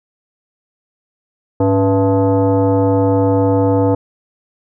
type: tone with frequency modulation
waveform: sine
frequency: 103.3 Hz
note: G#2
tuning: 9 cents flat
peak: -10 dBFS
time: 1.6-3.95 s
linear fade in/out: 5 ms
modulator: 386 Hz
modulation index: 1.5
effects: none